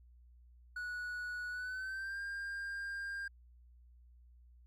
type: tone with pitch glide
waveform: triangle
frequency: 1468 to 1600.9 Hz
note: F#6 to G6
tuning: -14 to +36 cents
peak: -37 dBFS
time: 0.76-3.28 s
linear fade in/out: 5 ms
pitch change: +150 cents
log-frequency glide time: 1.5-2.2 s
effects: added 60 Hz sine -58 dBFS peak until 4.66 s